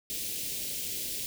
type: band-stop noise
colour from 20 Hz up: white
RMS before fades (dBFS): -35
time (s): 0.1-1.26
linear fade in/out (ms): 0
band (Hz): 500 to 2500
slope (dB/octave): 24
effects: none